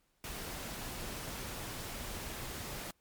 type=noise; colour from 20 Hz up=pink; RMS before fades=-42 dBFS; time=0.24-2.91 s; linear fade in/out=2 ms; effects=pink hiss -75 dBFS RMS until 3 s + MP3 96 kbps